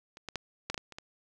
clicks, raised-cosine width 0.2 ms, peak -30 / -21 / -16 / -16 / -18 / -19 / -30 / -24 dBFS, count 8, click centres 0.171 / 0.287 / 0.357 / 0.7 / 0.744 / 0.778 / 0.923 / 0.985 s, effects none

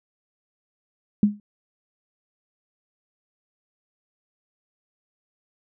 sine tone with exponential decay, 206.8 Hz, G#3, 7 cents flat, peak -10 dBFS, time 1.23-1.4 s, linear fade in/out 2 ms, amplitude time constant 36 ms, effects none

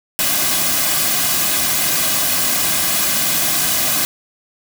white noise with comb filter, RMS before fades -17 dBFS, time 0.19-4.05 s, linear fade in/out 0 ms, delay 2.2 ms, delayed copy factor -0.6, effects none

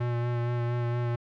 square tone with vibrato, 120 Hz, B2, 49 cents flat, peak -27 dBFS, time 0-1.16 s, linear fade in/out 10 ms, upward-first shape sine, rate 4.3 Hz, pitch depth 18 cents each way, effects low-pass 2000 Hz 12 dB/octave

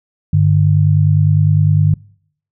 sine tone pair together, 100.11 / 150 Hz, G2 / D3, +37 / +37 cents, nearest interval perfect fifth, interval 700 cents, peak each -11 dBFS, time 0.33-1.94 s, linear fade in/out 5 ms, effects noise-tail reverb RT60 0.6 s tail -24 dB re dry

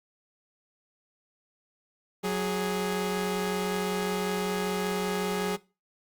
sawtooth tone pair together, 184.8 / 414.9 Hz, F#3 / G#4, -2 / -2 cents, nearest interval octave + major second, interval 1400 cents, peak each -26 dBFS, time 2.23-5.57 s, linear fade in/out 20 ms, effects noise-tail reverb RT60 0.3 s tail -21 dB re dry + Opus 48 kbps

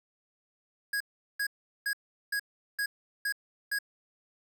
square tone bursts, 1652 Hz, G#6, 10 cents flat, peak -29 dBFS, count 7, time 0.93-3.788 s, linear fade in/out 5 ms, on 74 ms, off 390 ms, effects 10-bit

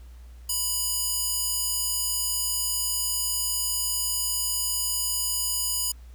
square tone with high-pass filter, 985 Hz, B5, 5 cents flat, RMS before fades -27 dBFS, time 0.49-5.92 s, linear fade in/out 5 ms, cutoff 6800 Hz, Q 0.87, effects added 60 Hz sine -42 dBFS peak until 6.14 s + pink hiss -60 dBFS RMS until 6.14 s

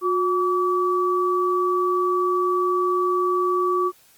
sine tone pair together, 361.4 / 1147.4 Hz, F#4 / D6, -41 / -41 cents, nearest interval octave + minor sixth, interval 2000 cents, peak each -21 dBFS, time 0.01-3.92 s, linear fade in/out 50 ms, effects white hiss -55 dBFS RMS until 4.17 s + Opus 32 kbps

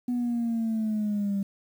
sine linear sweep, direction down, 246.9 to 196 Hz, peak -23 dBFS, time 0.08-1.43 s, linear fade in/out 5 ms, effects tanh soft clip ceiling -22 dBFS + 9-bit

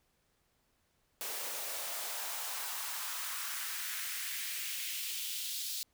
white noise with high-pass filter sweep, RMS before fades -39 dBFS, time 1.21-5.83 s, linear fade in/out 0 ms, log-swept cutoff 440 to 4000 Hz, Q 1.8, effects pink hiss -75 dBFS RMS until 5.93 s

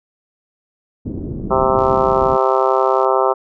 white low-pass noise, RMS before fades -25 dBFS, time 1.05-2.37 s, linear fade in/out 10 ms, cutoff 320 Hz, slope 24 dB/octave
harmonic tone, 131.2 Hz, C3, 5 cents sharp, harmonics 3 / 4 / 5 / 6 / 7 / 8 / 9 / 10, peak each -18 / -19 / -20 / -21 / -21 / -22 / -23 / -23 dBFS, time 1.5-3.34 s, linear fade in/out 20 ms
click train, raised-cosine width 0.2 ms, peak -25 dBFS, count 82, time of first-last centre 1.79-3.046 s, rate 64.5 Hz
effects none

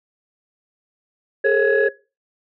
sine tone cluster, 412.8 / 450.6 / 541 / 1679 Hz, G#4 / A4 / C#5 / G#6, -10 / +41 / -42 / +18 cents, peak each -18 dBFS, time 1.44-1.89 s, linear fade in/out 10 ms, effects noise-tail reverb RT60 0.3 s tail -20 dB re dry + tanh soft clip ceiling -7 dBFS

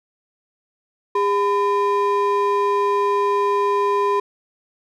triangle ring-modulated tone, 706 Hz, F5, 19 cents sharp, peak -11 dBFS, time 1.15-4.2 s, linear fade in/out 5 ms, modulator 301 Hz, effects none

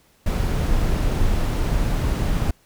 brown noise, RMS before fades -20 dBFS, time 0.26-2.51 s, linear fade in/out 5 ms, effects pink hiss -58 dBFS RMS until 2.65 s

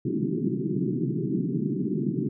pink band-pass noise, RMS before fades -27 dBFS, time 0.05-2.29 s, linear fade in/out 5 ms, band 130 to 390 Hz, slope 96 dB/octave, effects none

